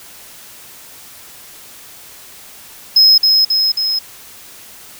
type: tone with echo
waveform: triangle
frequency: 5130 Hz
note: E8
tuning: 48 cents flat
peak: -4 dBFS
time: 2.96-3.18 s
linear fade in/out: 5 ms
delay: 270 ms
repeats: 3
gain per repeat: -3 dB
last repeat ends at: 3.99 s
effects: white hiss -38 dBFS RMS until 4.99 s